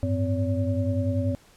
sine tone cluster, 96.4 / 106.8 / 257.4 / 566 Hz, G2 / G#2 / C4 / C#5, -28 / +49 / -28 / +36 cents, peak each -25 / -30 / -28 / -31 dBFS, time 0.03-1.35 s, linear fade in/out 0 ms, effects pink hiss -56 dBFS RMS until 1.56 s + low-pass 12000 Hz 12 dB/octave

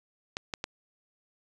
clicks, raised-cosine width 0.2 ms, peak -15 dBFS, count 3, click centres 0.369 / 0.538 / 0.641 s, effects resampled to 22050 Hz

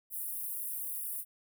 pink high-pass noise, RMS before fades -38 dBFS, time 0.1-1.25 s, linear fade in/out 50 ms, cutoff 10000 Hz, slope 48 dB/octave, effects none

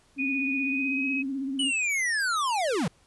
sine tone with vibrato, 270.7 Hz, C#4, 41 cents flat, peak -28 dBFS, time 0.16-1.72 s, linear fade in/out 50 ms, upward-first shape sine, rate 16 Hz, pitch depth 58 cents each way
sine tone with pitch glide, 2471 to 2546 Hz, D#7 to D#7, -13 to +39 cents, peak -27 dBFS, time 0.18-1.23 s, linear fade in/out 20 ms, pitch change +52 cents, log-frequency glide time 0.65-1.07 s
square linear sweep, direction down, 3000 to 130.81 Hz, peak -25 dBFS, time 1.59-2.88 s, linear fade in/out 5 ms
effects pink hiss -62 dBFS RMS until 3.06 s + resampled to 24000 Hz

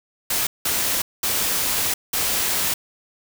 white noise bursts at uneven times, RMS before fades -22 dBFS, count 4, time 0.3-0.47 / 0.65-1.02 / 1.23-1.94 / 2.13-2.74 s, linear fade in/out 5 ms, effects none

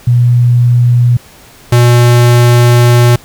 sine / square tone pair in turn, 121.4 / 120.73 Hz, B2 / B2, -29 / -39 cents, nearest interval unison, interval 10 cents, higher first, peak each -4 dBFS, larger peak neither, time 0.07-1.17 / 1.72-3.16 s, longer second, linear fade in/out 5 ms, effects pink hiss -38 dBFS RMS until 3.24 s

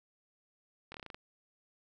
slowing click train, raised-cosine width 0.3 ms, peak -29 dBFS, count 8, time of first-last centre 0.92-1.145 s, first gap 23 ms, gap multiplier 1.11, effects none

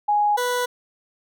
sine / 20% pulse tone pair in turn, 830.6 / 492.5 Hz, G#5 / B4, 0 / -5 cents, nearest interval major sixth, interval 905 cents, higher first, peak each -16 dBFS, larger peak neither, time 0.08-0.37 / 0.37-0.66 s, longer neither, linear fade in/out 10 ms, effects none

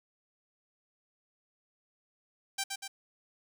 5% pulse tone with echo, 784 Hz, G5, in tune, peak -19 dBFS, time 2.58-2.64 s, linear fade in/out 10 ms, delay 120 ms, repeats 2, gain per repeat -4 dB, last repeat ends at 2.88 s, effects none

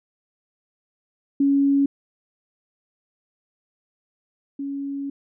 sine tone pair in turn, 278.8 / 278.8 Hz, C#4 / C#4, +10 / +10 cents, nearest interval unison, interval 0 cents, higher neither, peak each -15 / -26 dBFS, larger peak first, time 1.4-1.86 / 4.59-5.1 s, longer second, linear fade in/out 5 ms, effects none

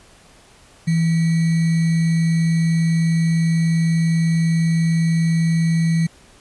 sine tone with sample-and-hold, 164.81 Hz, E3, in tune, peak -14 dBFS, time 0.87-6.07 s, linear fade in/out 10 ms, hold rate 2100 Hz, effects pink hiss -49 dBFS RMS until 6.4 s + resampled to 24000 Hz

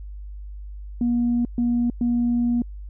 sine tone bursts at uneven times, 239.3 Hz, A#3, 46 cents sharp, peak -17 dBFS, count 3, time 1.01-1.45 / 1.58-1.9 / 2.01-2.62 s, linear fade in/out 2 ms, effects tanh soft clip ceiling -14 dBFS + added 50 Hz sine -33 dBFS peak until 2.89 s

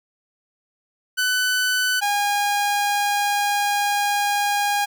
sawtooth tone pair in turn, 1500 / 816.5 Hz, F#6 / G#5, +23 / -30 cents, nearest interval major seventh, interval 1053 cents, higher first, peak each -15 dBFS, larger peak neither, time 1.17-2.01 / 2.01-4.86 s, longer second, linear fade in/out 20 ms, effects none

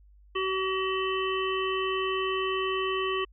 harmonic tone, 379.4 Hz, F#4, 43 cents sharp, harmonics 1 / 3 / 5 / 7 / 8, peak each -29 / -31 / -38 / -36 / -36 dBFS, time 0.35-3.25 s, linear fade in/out 10 ms, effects added 50 Hz sine -53 dBFS peak until 3.32 s

